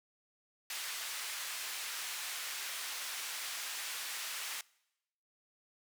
pink band-pass noise, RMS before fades -41 dBFS, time 0.7-4.61 s, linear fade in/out 2 ms, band 1600 to 15000 Hz, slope 12 dB/octave, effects noise-tail reverb RT60 0.9 s tail -24 dB re dry

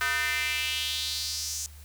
square tone with high-pass filter sweep, 138.59 Hz, C#3, in tune, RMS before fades -30 dBFS, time 0.01-1.66 s, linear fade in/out 0 ms, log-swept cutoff 1500 to 6600 Hz, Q 3.2, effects added 75 Hz sine -45 dBFS peak until 1.84 s + white hiss -54 dBFS RMS until 1.84 s

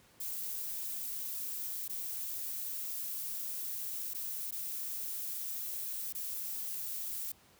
violet noise with dropouts, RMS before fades -39 dBFS, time 0.2-7.32 s, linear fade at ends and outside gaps 5 ms, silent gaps 1.88-1.894 / 4.136-4.146 / 4.51-4.522 / 6.126-6.148 s, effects pink hiss -63 dBFS RMS until 7.59 s + high-pass 60 Hz 12 dB/octave

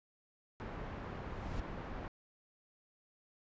pink low-pass noise, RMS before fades -44 dBFS, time 0.6-2.08 s, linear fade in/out 0 ms, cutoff 1500 Hz, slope 12 dB/octave
brown noise with exponential growth, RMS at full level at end -37 dBFS, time 1-1.6 s, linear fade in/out 2 ms, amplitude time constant 130 ms
effects resampled to 16000 Hz

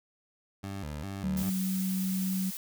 20% pulse tone with vibrato, 85.5 Hz, F2, 36 cents flat, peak -31 dBFS, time 0.63-1.5 s, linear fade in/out 10 ms, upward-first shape square, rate 2.5 Hz, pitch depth 240 cents each way
sine tone, 188.5 Hz, F#3, 32 cents sharp, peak -28 dBFS, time 1.23-2.51 s, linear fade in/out 20 ms
blue noise, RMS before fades -39 dBFS, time 1.37-2.57 s, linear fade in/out 0 ms
effects none

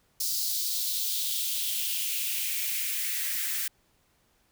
blue noise with high-pass filter sweep, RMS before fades -30 dBFS, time 0.2-3.68 s, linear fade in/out 5 ms, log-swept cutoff 4800 to 1700 Hz, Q 3, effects pink hiss -68 dBFS RMS until 4.51 s

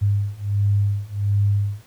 sine beating tone pair, 100.6 / 102 Hz, G2 / G#2, +45 / -31 cents, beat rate 1.4 Hz, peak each -21 / -20 dBFS, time 0.01-1.82 s, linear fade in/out 20 ms, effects pink hiss -53 dBFS RMS until 1.86 s

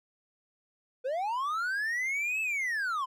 triangle linear two-way sweep, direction up then down, 483.7 to 2637 to 1000 Hz, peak -27 dBFS, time 1.04-3.06 s, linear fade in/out 20 ms, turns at 2.41 s, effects none

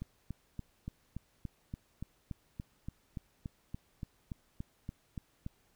click train, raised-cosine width 5 ms, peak -27 dBFS, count 20, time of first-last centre 0.02-5.464 s, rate 3.49 Hz, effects pink hiss -71 dBFS RMS until 5.75 s

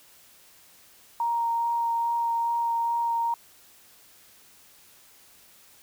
sine tone with vibrato, 932.3 Hz, A#5, in tune, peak -23 dBFS, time 1.2-3.34 s, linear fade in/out 2 ms, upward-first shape sine, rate 2.4 Hz, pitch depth 9 cents each way, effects white hiss -55 dBFS RMS until 5.82 s

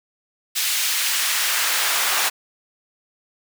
pink noise with high-pass filter sweep, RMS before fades -21 dBFS, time 0.55-2.3 s, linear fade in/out 20 ms, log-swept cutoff 2900 to 970 Hz, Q 0.85, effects none

